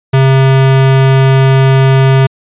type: tone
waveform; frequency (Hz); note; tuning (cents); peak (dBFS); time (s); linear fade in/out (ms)
square; 133.8; C3; +39; -5; 0.13-2.27; 10
effects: resampled to 8000 Hz